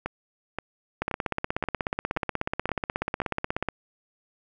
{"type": "two click trains", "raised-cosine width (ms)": 0.5, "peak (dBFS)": [-14, -11], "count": [7, 45], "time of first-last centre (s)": [[0.06, 3.218], [1.02, 3.687]], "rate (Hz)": [1.9, 16.5], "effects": []}